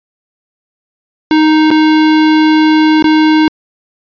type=tone with dropouts; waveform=square; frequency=311.1 Hz; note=D#4; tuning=in tune; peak=-6 dBFS; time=1.31-3.48 s; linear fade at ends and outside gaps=1 ms; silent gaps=1.705-1.712 / 3.025-3.042 s; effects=resampled to 11025 Hz